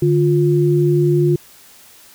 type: tone pair together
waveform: sine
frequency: 148 / 352 Hz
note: D3 / F4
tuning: +14 / +14 cents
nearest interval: octave + minor third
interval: 1500 cents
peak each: -14 dBFS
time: 0.02-1.36 s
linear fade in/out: 5 ms
effects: white hiss -45 dBFS RMS until 2.14 s